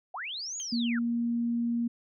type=linear two-way sweep; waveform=sine; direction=up then down; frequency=635 to 6910 to 1297 Hz; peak=-34 dBFS; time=0.14-0.99 s; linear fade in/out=5 ms; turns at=0.57 s
type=tone with exponential decay; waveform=triangle; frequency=3136 Hz; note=G7; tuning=in tune; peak=-34 dBFS; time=0.6-0.71 s; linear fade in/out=0 ms; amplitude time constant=23 ms
type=tone; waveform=sine; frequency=235.4 Hz; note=A#3; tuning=17 cents sharp; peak=-26 dBFS; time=0.72-1.88 s; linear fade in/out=10 ms
effects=none